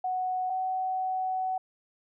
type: tone pair in turn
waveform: sine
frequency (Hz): 740 / 749.9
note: F#5 / F#5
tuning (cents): 0 / +23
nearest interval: unison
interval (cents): 23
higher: second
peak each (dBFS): -27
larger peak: neither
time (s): 0.04-0.5 / 0.5-1.58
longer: second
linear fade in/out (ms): 5
effects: none